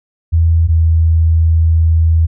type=tone pair in turn; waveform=sine; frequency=82.41 / 81.46 Hz; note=E2 / E2; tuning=0 / -20 cents; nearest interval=unison; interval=20 cents; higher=first; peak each=-7 dBFS; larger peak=neither; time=0.32-0.68 / 0.68-2.27 s; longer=second; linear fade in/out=20 ms; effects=none